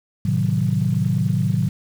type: chord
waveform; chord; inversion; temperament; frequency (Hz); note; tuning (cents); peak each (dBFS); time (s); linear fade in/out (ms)
sine; A diminished seventh; none; equal; 110 / 130.81 / 155.56 / 185; A2 / C3 / Eb3 / Gb3; 0 / 0 / 0 / 0; -22; 0.25-1.69; 5
effects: tanh soft clip ceiling -7 dBFS + 7-bit